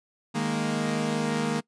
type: chord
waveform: sawtooth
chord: D# suspended fourth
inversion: none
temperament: equal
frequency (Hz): 155.56 / 207.7 / 233.1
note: D#3 / G#3 / A#3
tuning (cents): 0 / 0 / 0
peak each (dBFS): -27 / -27 / -24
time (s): 0.34-1.61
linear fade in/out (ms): 20
effects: noise-tail reverb RT60 0.1 s tail -22 dB re dry + resampled to 22050 Hz